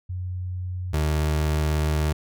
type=tone pair in turn; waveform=sine / 30% pulse; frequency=91 / 76.52 Hz; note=F#2 / D#2; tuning=-28 / -28 cents; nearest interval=minor third; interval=300 cents; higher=first; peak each=-27 / -18 dBFS; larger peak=second; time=0.09-0.93 / 0.93-2.13 s; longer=second; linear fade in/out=10 ms; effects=none